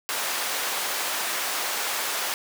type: high-pass noise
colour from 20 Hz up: pink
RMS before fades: -28 dBFS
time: 0.09-2.34 s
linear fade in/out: 0 ms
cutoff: 740 Hz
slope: 12 dB/octave
effects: none